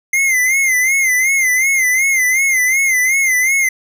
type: tone with vibrato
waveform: square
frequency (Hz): 2086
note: C7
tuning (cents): -6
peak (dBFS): -12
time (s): 0.13-3.69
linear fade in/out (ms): 5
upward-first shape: sine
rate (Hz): 2.7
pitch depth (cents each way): 86
effects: none